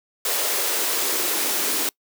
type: noise with high-pass filter sweep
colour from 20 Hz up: white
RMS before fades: -23 dBFS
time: 0.25-1.89 s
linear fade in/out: 2 ms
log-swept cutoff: 460 to 290 Hz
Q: 2.4
effects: noise-tail reverb RT60 0.1 s tail -25 dB re dry